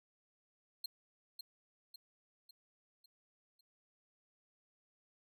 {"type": "tone with echo", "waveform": "45% pulse", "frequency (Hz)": 4186, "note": "C8", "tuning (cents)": 0, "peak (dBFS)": -37, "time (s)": [0.84, 0.86], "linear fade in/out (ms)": 5, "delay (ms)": 550, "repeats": 5, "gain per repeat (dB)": -6, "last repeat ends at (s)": 3.61, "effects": []}